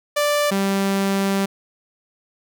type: tone pair in turn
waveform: sawtooth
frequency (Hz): 587.3 / 195.99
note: D5 / G3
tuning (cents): 0 / 0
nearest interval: octave + perfect fifth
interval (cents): 1900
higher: first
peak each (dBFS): -13 / -14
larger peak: first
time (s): 0.16-0.51 / 0.51-1.46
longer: second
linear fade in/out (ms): 10
effects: none